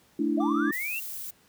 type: chord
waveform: sine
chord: A suspended fourth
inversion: none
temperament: just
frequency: 220 / 293.3 / 330 Hz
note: A3 / D4 / E4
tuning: 0 / -2 / +2 cents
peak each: -30 / -26 / -28 dBFS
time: 0.19-0.71 s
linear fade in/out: 5 ms
type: linear sweep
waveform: sine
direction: up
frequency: 591 to 2800 Hz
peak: -30 dBFS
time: 0.37-1 s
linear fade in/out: 10 ms
type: tone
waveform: triangle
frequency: 1175 Hz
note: D6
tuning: 1 cent sharp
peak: -32 dBFS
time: 0.4-0.71 s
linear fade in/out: 5 ms
type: noise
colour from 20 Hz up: violet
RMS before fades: -37 dBFS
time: 0.72-1.31 s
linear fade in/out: 10 ms
effects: pink hiss -61 dBFS RMS until 1.48 s + high-pass 80 Hz 12 dB/octave